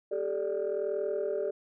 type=chord; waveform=sine; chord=G suspended second; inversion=none; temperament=equal with one note detuned; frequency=392 / 432.9 / 587.3 Hz; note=G4 / A4 / D5; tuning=0 / -28 / 0 cents; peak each=-32 dBFS; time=0.11-1.51 s; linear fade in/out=10 ms; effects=tanh soft clip ceiling -23 dBFS